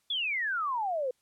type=exponential sweep; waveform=sine; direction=down; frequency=3500 to 488.5 Hz; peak=-28 dBFS; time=0.1-1.11 s; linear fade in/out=5 ms; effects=white hiss -73 dBFS RMS until 1.21 s + low-pass 11000 Hz 12 dB/octave